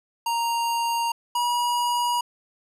square tone pair in turn, 932.3 / 963.5 Hz, A#5 / B5, 0 / -43 cents, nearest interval minor second, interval 57 cents, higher second, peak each -23 / -22 dBFS, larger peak second, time 0.26-1.12 / 1.35-2.21 s, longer neither, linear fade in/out 5 ms, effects resampled to 32000 Hz + 10-bit

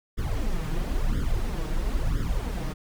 brown noise with flanger, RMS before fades -26 dBFS, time 0.17-2.74 s, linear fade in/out 20 ms, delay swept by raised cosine 0.58 to 6.48 ms, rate 0.99 Hz, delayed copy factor +0.9, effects none

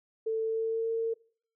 sine tone with pitch glide, 444.7 to 454 Hz, A4 to A#4, +18 to -46 cents, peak -27 dBFS, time 0.26-1.14 s, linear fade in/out 10 ms, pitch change +36 cents, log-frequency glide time 0.43-0.91 s, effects noise-tail reverb RT60 0.5 s tail -23 dB re dry

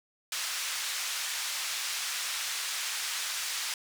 white band-pass noise, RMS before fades -34 dBFS, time 0.32-3.74 s, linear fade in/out 2 ms, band 1300 to 6900 Hz, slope 12 dB/octave, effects none

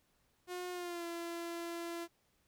sawtooth tone with pitch glide, 359.6 to 339.6 Hz, F#4 to F4, -49 to -48 cents, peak -36 dBFS, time 0.47-2.08 s, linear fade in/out 50 ms, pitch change -99 cents, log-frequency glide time 0.72-1.05 s, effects pink hiss -75 dBFS RMS until 2.47 s

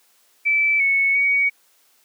sine tone with pitch steps, 2317 / 2209 / 2247 Hz, D7 / C#7 / C#7, -24 / -7 / +23 cents, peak -15 dBFS, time 0.45-1.5 s, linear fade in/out 20 ms, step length 350 ms, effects white hiss -59 dBFS RMS until 2.04 s + high-pass 300 Hz 12 dB/octave

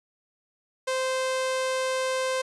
sawtooth tone, 520 Hz, C5, 11 cents flat, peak -21 dBFS, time 0.87-2.42 s, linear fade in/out 10 ms, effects resampled to 24000 Hz

